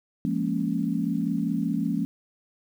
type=chord; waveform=sine; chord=Bb minor seventh; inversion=second; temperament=equal with one note detuned; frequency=172.31 / 207.7 / 233.1 / 277.2 Hz; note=F3 / Ab3 / Bb3 / Db4; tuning=-23 / 0 / 0 / 0 cents; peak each=-29 dBFS; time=0.25-2.05 s; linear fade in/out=0 ms; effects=9-bit